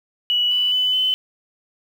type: tone with pitch steps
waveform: sine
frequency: 2940 / 2971 / 3002 / 3033 Hz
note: F#7 / F#7 / F#7 / F#7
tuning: -12 / +6 / +24 / +42 cents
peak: -16 dBFS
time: 0.3-1.14 s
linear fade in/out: 0 ms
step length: 210 ms
effects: 7-bit